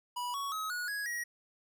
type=tone with pitch steps; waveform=square; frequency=978 / 1117 / 1275.7 / 1456.9 / 1663.9 / 1900.3 Hz; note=B5 / C#6 / D#6 / F#6 / G#6 / A#6; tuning=-17 / +13 / +43 / -27 / +3 / +33 cents; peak=-35 dBFS; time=0.16-1.24 s; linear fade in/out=10 ms; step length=180 ms; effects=none